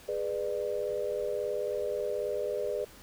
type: chord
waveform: sine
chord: G# diminished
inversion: none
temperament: equal with one note detuned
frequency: 415.3 / 493.9 / 597.6 Hz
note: G#4 / B4 / D5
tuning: 0 / 0 / +30 cents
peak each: -34 dBFS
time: 0.08-2.85 s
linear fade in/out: 10 ms
effects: pink hiss -53 dBFS RMS until 3.02 s